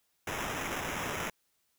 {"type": "noise with sample-and-hold", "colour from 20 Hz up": "violet", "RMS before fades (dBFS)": -36, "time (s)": [0.27, 1.3], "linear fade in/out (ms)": 5, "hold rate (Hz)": 4410, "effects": ["white hiss -75 dBFS RMS until 1.78 s"]}